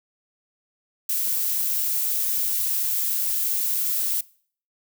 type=noise; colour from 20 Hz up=violet; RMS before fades=-24 dBFS; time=1.09-4.21 s; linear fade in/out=5 ms; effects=noise-tail reverb RT60 0.5 s tail -22 dB re dry